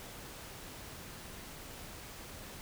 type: silence
effects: pink hiss -48 dBFS RMS until 2.61 s